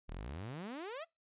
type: exponential sweep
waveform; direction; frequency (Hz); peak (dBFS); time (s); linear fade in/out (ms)
sawtooth; up; 34.65 to 695; -38; 0.08-1.05; 20
effects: noise-tail reverb RT60 0.2 s tail -24 dB re dry + resampled to 8000 Hz